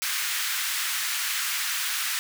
pink high-pass noise, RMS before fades -28 dBFS, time 0.02-2.19 s, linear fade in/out 0 ms, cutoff 1400 Hz, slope 24 dB/octave, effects none

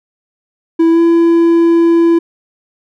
triangle tone with pitch glide, 329.6 to 335.7 Hz, E4 to E4, 0 to +32 cents, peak -4 dBFS, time 0.79-2.19 s, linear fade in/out 10 ms, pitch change +32 cents, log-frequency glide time 0.91-1 s, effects none

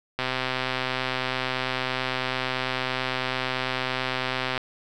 click train, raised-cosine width 0.3 ms, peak -10 dBFS, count 567, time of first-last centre 0.19-4.578 s, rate 129 Hz, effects none

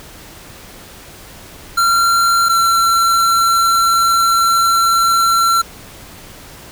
square tone pair in turn, 1372 / 1355.5 Hz, F6 / E6, -31 / +48 cents, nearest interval unison, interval 21 cents, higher first, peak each -11 dBFS, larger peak neither, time 1.77-2.49 / 2.49-5.62 s, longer second, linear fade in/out 10 ms, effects pink hiss -37 dBFS RMS until 6.71 s

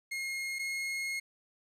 40% pulse tone pair in turn, 2147 / 2156 Hz, C7 / C#7, +44 / -49 cents, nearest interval unison, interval 7 cents, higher second, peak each -33 / -32 dBFS, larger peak second, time 0.11-0.59 / 0.59-1.2 s, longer second, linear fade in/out 10 ms, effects low-pass 11000 Hz 12 dB/octave + 11-bit

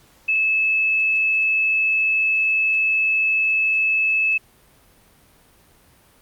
sine tone, 2606 Hz, E7, 20 cents flat, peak -16 dBFS, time 0.28-4.38 s, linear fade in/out 10 ms, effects pink hiss -54 dBFS RMS until 6.21 s + Opus 48 kbps

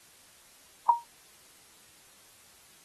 sine tone with exponential decay, 942 Hz, A#5, 18 cents sharp, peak -12 dBFS, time 0.89-1.04 s, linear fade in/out 2 ms, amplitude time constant 31 ms, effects white hiss -57 dBFS RMS until 2.84 s + AAC 32 kbps

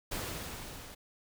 pink noise with level ramp, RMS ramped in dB -36 to -49 dBFS, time 0.11-0.95 s, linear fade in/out 10 ms, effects none

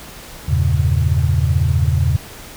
sine chord, E diminished seventh, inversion none, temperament equal, 82.41 / 98 / 116.54 / 138.59 Hz, E2 / G2 / Bb2 / Db3, 0 / 0 / 0 / 0 cents, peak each -16 / -20 / -20 / -18 dBFS, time 0.48-2.17 s, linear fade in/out 10 ms, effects pink hiss -36 dBFS RMS until 2.56 s

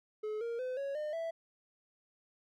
triangle tone with pitch steps, 427.9 / 466.6 / 508.9 / 554.9 / 605.1 / 659.9 Hz, A4 / A#4 / C5 / C#5 / D#5 / E5, -48 / +2 / -48 / +2 / -48 / +2 cents, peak -33 dBFS, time 0.23-1.31 s, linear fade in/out 10 ms, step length 180 ms, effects none

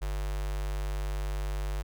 square tone with notch filter, 50 Hz, G1, 35 cents sharp, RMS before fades -32 dBFS, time 0.01-1.83 s, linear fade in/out 20 ms, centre 220 Hz, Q 0.85, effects none

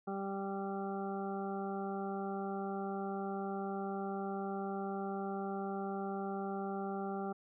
harmonic tone, 196 Hz, G3, in tune, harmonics 1 / 2 / 3 / 4 / 6 / 7, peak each -40 / -41 / -49 / -42 / -50 / -50 dBFS, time 0.07-7.33 s, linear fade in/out 10 ms, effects none

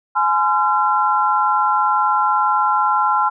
sine tone cluster, 843 / 1027 / 1365 Hz, G#5 / C6 / F6, +26 / -33 / -40 cents, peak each -18 dBFS, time 0.15-3.3 s, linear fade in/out 20 ms, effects none

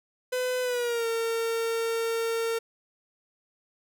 45% pulse tone with pitch glide, 504 to 456.9 Hz, B4 to A#4, +35 to -35 cents, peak -26 dBFS, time 0.32-2.59 s, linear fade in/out 10 ms, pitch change -170 cents, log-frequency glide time 0.62-1.07 s, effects none

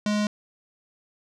square tone with low-pass filter, 209.2 Hz, G#3, 13 cents sharp, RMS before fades -24 dBFS, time 0.06-0.27 s, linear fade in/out 2 ms, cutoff 5900 Hz, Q 1.4, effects none

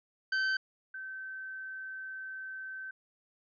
45% pulse / sine tone pair in turn, 1541 / 1541 Hz, G6 / G6, -30 / -30 cents, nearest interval unison, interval 0 cents, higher neither, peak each -28 / -39 dBFS, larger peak first, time 0.32-0.57 / 0.94-2.91 s, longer second, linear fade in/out 5 ms, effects resampled to 11025 Hz

